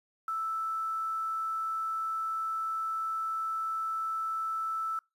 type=tone with quantisation; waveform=sine; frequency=1318.5 Hz; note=E6; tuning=in tune; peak=-30 dBFS; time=0.28-4.99 s; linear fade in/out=2 ms; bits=9; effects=noise-tail reverb RT60 0.2 s tail -24 dB re dry + resampled to 32000 Hz